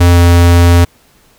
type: tone with pitch glide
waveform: square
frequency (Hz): 87.31 to 86.51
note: F2 to F2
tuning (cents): 0 to -16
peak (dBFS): -4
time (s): 0-0.85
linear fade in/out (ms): 10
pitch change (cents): -16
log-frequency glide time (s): 0.11-0.19
effects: pink hiss -48 dBFS RMS until 1.38 s